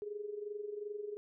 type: tone with amplitude modulation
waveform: sine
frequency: 415.3 Hz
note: G#4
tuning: in tune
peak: -36 dBFS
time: 0.02-1.17 s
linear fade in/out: 0 ms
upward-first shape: sine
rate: 22.7 Hz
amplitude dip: 70%
effects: none